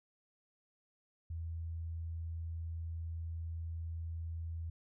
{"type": "tone", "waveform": "sine", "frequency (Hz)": 82.5, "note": "E2", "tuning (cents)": 2, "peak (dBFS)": -38, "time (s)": [1.3, 4.7], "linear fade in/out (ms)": 5, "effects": []}